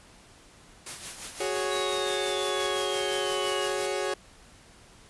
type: noise with tremolo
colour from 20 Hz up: white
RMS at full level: -37 dBFS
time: 0.86-3.87 s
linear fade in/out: 5 ms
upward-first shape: sine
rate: 5.8 Hz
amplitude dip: 55%
type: chord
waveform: sawtooth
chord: F# suspended second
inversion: none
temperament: equal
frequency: 370 / 415.3 / 554.4 Hz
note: F#4 / G#4 / C#5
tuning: 0 / 0 / 0 cents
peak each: -28 dBFS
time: 1.4-4.14 s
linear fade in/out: 5 ms
type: exponential sweep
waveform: sine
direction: down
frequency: 3883 to 2864 Hz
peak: -34 dBFS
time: 1.71-3.68 s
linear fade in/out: 10 ms
effects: pink hiss -54 dBFS RMS until 5.09 s + resampled to 24000 Hz